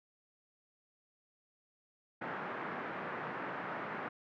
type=band-pass noise; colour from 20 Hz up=white; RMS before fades=-41 dBFS; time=2.21-4.09 s; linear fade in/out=10 ms; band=140 to 1700 Hz; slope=24 dB/octave; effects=none